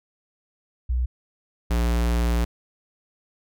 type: tone pair in turn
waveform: sine / square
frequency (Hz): 61.7 / 58.73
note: B1 / A#1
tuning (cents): -1 / +14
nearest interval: minor second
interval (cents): 85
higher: first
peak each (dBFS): -20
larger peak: neither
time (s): 0.89-1.06 / 1.7-2.45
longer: second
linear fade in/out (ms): 10
effects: none